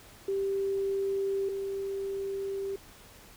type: tone pair in turn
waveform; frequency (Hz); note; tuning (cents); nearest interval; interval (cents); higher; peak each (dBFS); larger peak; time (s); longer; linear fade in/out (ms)
sine; 392 / 392; G4 / G4; 0 / 0; unison; 0; neither; -27 / -31; first; 0.28-1.49 / 1.49-2.76; second; 5
effects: pink hiss -53 dBFS RMS until 3.36 s